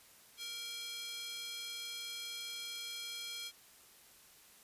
square tone with high-pass filter, 466.2 Hz, A#4, in tune, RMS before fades -44 dBFS, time 0.37-3.52 s, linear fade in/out 50 ms, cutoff 3300 Hz, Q 2.1, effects white hiss -61 dBFS RMS until 4.63 s + resampled to 32000 Hz

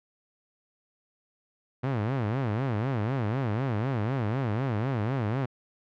sawtooth tone with vibrato, 119.1 Hz, A#2, 38 cents sharp, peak -22 dBFS, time 1.83-5.46 s, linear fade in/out 10 ms, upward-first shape sine, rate 4 Hz, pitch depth 260 cents each way, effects low-pass 2000 Hz 12 dB/octave

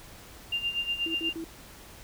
sine tone with tremolo, 2794 Hz, F7, in tune, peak -25 dBFS, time 0.52-1.33 s, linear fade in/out 5 ms, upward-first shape sine, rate 8.3 Hz, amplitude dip 75%
sine tone bursts, 328.1 Hz, E4, 8 cents flat, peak -33 dBFS, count 3, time 1.06-1.442 s, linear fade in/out 2 ms, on 86 ms, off 62 ms
effects added 50 Hz sine -56 dBFS peak until 2.03 s + pink hiss -49 dBFS RMS until 2.03 s

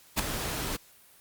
pink noise with ADSR envelope, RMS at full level -23 dBFS, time 0.16-0.77 s, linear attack 35 ms, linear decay 3 ms, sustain -10 dB, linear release 13 ms, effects white hiss -57 dBFS RMS until 1.2 s + Opus 48 kbps

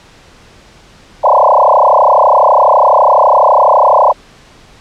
sine tone with frequency modulation, 798 Hz, G5, 31 cents sharp, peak -4 dBFS, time 1.23-4.13 s, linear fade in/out 20 ms, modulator 32 Hz, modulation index 7.7, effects pink hiss -41 dBFS RMS until 4.8 s + low-pass 6000 Hz 12 dB/octave

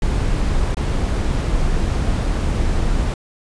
brown noise with dropouts, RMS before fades -18 dBFS, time 0.02-3.14 s, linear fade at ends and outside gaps 2 ms, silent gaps 0.746-0.769 s, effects resampled to 22050 Hz

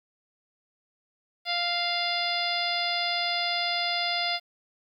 harmonic tone, 698 Hz, F5, 1 cent flat, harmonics 1 / 2 / 3 / 4 / 5 / 6 / 7, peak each -31 / -37 / -32 / -36 / -32 / -35 / -32 dBFS, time 1.45-4.4 s, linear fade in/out 50 ms, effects 10-bit

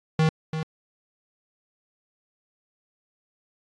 square tone with echo, 157.9 Hz, D#3, 26 cents sharp, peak -18 dBFS, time 0.19-0.29 s, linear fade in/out 2 ms, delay 340 ms, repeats 1, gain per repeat -9 dB, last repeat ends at 0.63 s, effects low-pass 5000 Hz 12 dB/octave + AAC 32 kbps

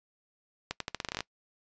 accelerating click train, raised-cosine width 0.2 ms, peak -15 dBFS, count 12, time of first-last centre 0.71-1.206 s, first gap 93 ms, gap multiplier 0.84, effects noise-tail reverb RT60 0.1 s tail -22 dB re dry + resampled to 16000 Hz

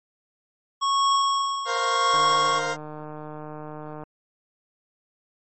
square tone with tremolo, 1102 Hz, C#6, 11 cents flat, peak -18 dBFS, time 0.81-2.6 s, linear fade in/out 20 ms, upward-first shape triangle, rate 0.87 Hz, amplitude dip 75%
20% pulse chord, Bb suspended second, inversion none, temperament just, 466.2 / 524.4 / 699.2 Hz, Bb4 / C5 / F5, 0 / +4 / +2 cents, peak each -25 dBFS, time 1.65-2.77 s, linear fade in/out 50 ms
click train, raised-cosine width 1 ms, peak -24 dBFS, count 289, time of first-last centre 2.14-4.035 s, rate 152 Hz
effects MP3 32 kbps

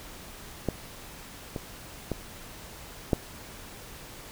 clicks, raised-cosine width 2 ms, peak -12 / -18 / -15 / -8 dBFS, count 4, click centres 0.687 / 1.562 / 2.117 / 3.132 s, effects pink hiss -45 dBFS RMS until 4.31 s

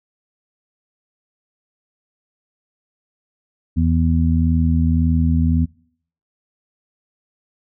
harmonic tone, 81.8 Hz, E2, 13 cents flat, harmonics 1 / 2 / 3, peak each -16 / -20 / -19 dBFS, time 3.76-5.66 s, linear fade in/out 20 ms, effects noise-tail reverb RT60 0.6 s tail -24 dB re dry

